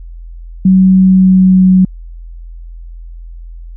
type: tone with pitch glide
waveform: sine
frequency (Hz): 188.2 to 186.04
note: F#3 to F#3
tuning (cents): +30 to +10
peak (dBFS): -3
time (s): 0.65-1.85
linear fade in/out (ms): 5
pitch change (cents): -20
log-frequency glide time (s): 0.99-1.67
effects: added 42 Hz sine -26 dBFS peak until 3.76 s